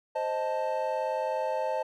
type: chord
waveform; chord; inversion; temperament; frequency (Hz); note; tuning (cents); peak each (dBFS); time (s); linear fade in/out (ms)
triangle; A diminished; first; equal; 523.3 / 622.3 / 880; C5 / Eb5 / A5; 0 / 0 / 0; -30; 0.15-1.83; 10
effects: none